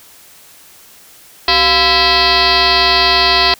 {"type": "tone with frequency modulation", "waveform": "sine", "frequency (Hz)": 2600, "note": "E7", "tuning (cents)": -24, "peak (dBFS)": -8, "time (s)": [1.48, 3.54], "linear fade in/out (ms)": 2, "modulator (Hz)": 317, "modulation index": 6.8, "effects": ["white hiss -42 dBFS RMS until 3.59 s"]}